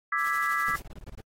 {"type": "chord", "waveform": "sine", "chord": "E dominant seventh", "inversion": "third", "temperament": "equal", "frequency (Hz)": [1174.7, 1318.5, 1661.2, 1975.5], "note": ["D6", "E6", "G#6", "B6"], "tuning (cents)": [0, 0, 0, 0], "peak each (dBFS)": -30, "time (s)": [0.12, 0.76], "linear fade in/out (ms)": 5}
{"type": "noise with tremolo", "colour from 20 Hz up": "white", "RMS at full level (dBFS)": -42, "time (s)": [0.17, 0.83], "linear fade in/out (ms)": 50, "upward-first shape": "triangle", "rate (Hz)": 12, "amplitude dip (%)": 70}
{"type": "noise bursts", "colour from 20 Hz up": "brown", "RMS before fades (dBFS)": -41, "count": 10, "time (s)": [0.68, 1.207], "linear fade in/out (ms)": 2, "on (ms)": 32, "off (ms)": 23}
{"effects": ["AAC 48 kbps"]}